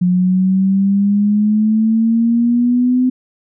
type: exponential sweep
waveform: sine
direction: up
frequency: 178.2 to 255.5 Hz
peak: -10 dBFS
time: 0.01-3.1 s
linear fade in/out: 10 ms
effects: none